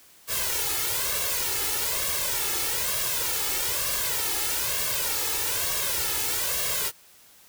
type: noise with flanger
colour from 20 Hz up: white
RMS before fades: -27 dBFS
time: 0.27-6.92 s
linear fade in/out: 50 ms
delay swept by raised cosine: 1.8 to 2.34 ms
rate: 1.1 Hz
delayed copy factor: +0.8
effects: white hiss -54 dBFS RMS until 7.48 s